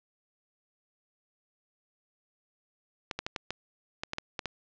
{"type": "clicks", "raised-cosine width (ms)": 0.2, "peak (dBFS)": -15, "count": 10, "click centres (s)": [3.112, 3.19, 3.265, 3.362, 3.506, 4.035, 4.134, 4.184, 4.392, 4.457], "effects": ["low-pass 5000 Hz 12 dB/octave"]}